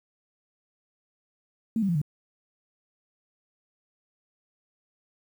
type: tone with pitch steps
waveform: sine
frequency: 225 / 195.87 / 170.52 / 148.44 Hz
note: A3 / G3 / F3 / D3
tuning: +39 / -1 / -41 / +19 cents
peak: -22 dBFS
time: 1.76-2.016 s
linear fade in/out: 2 ms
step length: 64 ms
effects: 9-bit